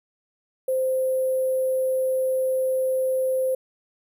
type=tone with sample-and-hold; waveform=sine; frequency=520 Hz; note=C5; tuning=11 cents flat; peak=-20 dBFS; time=0.68-3.55 s; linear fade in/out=5 ms; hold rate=11025 Hz; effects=none